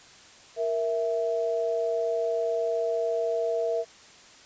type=tone pair together; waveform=sine; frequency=466.7 / 659.3 Hz; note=A#4 / E5; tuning=+2 / 0 cents; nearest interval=tritone; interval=598 cents; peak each=-27 dBFS; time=0.56-3.85 s; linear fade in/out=50 ms; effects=white hiss -51 dBFS RMS until 4.45 s + resampled to 16000 Hz